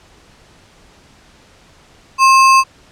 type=tone with sample-and-hold; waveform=sine; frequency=1066 Hz; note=C6; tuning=32 cents sharp; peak=-5 dBFS; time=2.18-2.64 s; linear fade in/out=50 ms; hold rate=3675 Hz; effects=pink hiss -47 dBFS RMS until 2.91 s + low-pass 7000 Hz 12 dB/octave